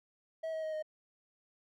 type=tone with pitch steps; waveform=triangle; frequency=645 / 636.5 / 628.1 / 619.8 Hz; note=E5 / D#5 / D#5 / D#5; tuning=-38 / +39 / +16 / -7 cents; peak=-33 dBFS; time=0.43-0.826 s; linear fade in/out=10 ms; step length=99 ms; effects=none